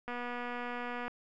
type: click train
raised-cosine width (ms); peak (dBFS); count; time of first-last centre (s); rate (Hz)
0.5; -25; 244; 0.08-1.08; 243
effects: none